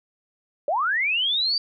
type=linear sweep; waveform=sine; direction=up; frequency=536 to 4699 Hz; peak=-20 dBFS; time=0.68-1.58 s; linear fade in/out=2 ms; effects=none